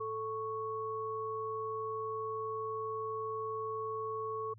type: tone pair together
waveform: sine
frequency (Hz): 440 / 1107.7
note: A4 / C#6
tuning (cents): 0 / -2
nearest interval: octave + major third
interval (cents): 1598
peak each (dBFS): -38 / -38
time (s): 0-4.54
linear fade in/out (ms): 10
effects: added 109 Hz sine -53 dBFS peak until 4.58 s